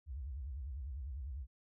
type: tone with vibrato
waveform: sine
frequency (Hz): 67.2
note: C2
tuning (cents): +47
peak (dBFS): -40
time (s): 0.06-1.47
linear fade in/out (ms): 50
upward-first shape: sine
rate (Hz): 10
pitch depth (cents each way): 240
effects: none